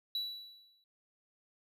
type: tone with exponential decay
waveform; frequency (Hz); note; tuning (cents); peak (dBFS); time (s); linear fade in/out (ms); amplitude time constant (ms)
triangle; 3935; B7; -7; -30; 0.15-0.84; 2; 150
effects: none